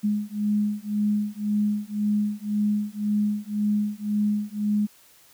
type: beating tone pair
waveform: sine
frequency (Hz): 207.7 / 209.6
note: G#3 / G#3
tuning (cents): 0 / +16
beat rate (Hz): 1.9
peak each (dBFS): -25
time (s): 0.03-4.87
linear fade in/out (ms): 20
effects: white hiss -55 dBFS RMS until 5.33 s